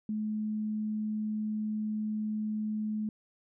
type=tone; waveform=sine; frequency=214.2 Hz; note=A3; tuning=46 cents flat; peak=-30 dBFS; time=0.09-3.09 s; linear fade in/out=2 ms; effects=none